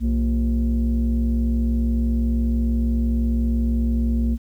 sine tone pair together, 61.74 / 231.2 Hz, B1 / A#3, 0 / -14 cents, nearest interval octave + major seventh, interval 2286 cents, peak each -17 / -20 dBFS, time 0-4.38 s, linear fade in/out 50 ms, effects tanh soft clip ceiling -14 dBFS + 9-bit

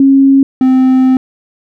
sine / triangle tone pair in turn, 272.2 / 259.4 Hz, C#4 / C4, -31 / -15 cents, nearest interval minor second, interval 84 cents, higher first, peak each -3 dBFS, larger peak neither, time 0-0.43 / 0.61-1.17 s, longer second, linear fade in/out 2 ms, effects none

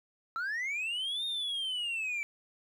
sine linear two-way sweep, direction up then down, 1305 to 3702 to 2300 Hz, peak -29 dBFS, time 0.36-2.23 s, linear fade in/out 0 ms, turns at 1.25 s, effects tanh soft clip ceiling -31 dBFS + 11-bit

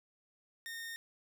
sawtooth tone, 1836 Hz, A#6, 27 cents flat, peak -38 dBFS, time 0.66-0.96 s, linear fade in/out 0 ms, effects none

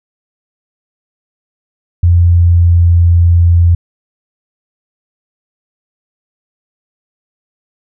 sine tone with pitch glide, 86.6 to 85.85 Hz, F2 to F2, -14 to -29 cents, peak -4 dBFS, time 2.03-3.75 s, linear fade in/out 5 ms, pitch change -15 cents, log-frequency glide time 2.17-2.93 s, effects none

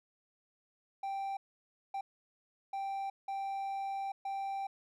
triangle tone bursts at uneven times, 784 Hz, G5, in tune, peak -33 dBFS, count 5, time 1.03-1.37 / 1.94-2.01 / 2.73-3.1 / 3.28-4.12 / 4.25-4.67 s, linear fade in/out 5 ms, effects none

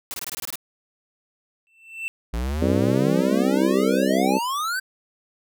white noise bursts, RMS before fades -31 dBFS, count 9, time 0.11-0.556 s, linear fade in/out 0 ms, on 30 ms, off 22 ms
triangle tone with exponential growth, 2675 Hz, E7, 25 cents sharp, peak -22 dBFS, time 1.67-2.08 s, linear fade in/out 0 ms, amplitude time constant 89 ms
square exponential sweep, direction up, 55 to 1584 Hz, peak -24 dBFS, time 2.33-4.8 s, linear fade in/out 10 ms
harmonic tone, 65.41 Hz, C2, in tune, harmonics 3 / 4 / 5 / 6 / 7 / 8 / 9, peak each -24 / -23 / -26 / -27 / -29 / -30 / -28 dBFS, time 2.61-4.39 s, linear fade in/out 20 ms
effects none

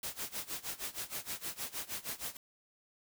white noise with tremolo, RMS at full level -38 dBFS, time 0.03-2.37 s, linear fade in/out 2 ms, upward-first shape sine, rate 6.4 Hz, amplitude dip 90%, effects none

